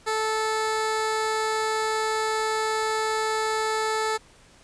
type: tone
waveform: 15% pulse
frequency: 437.4 Hz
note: A4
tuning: 10 cents flat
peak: -17 dBFS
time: 0.06-4.18 s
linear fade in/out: 20 ms
effects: pink hiss -54 dBFS RMS until 4.63 s + resampled to 22050 Hz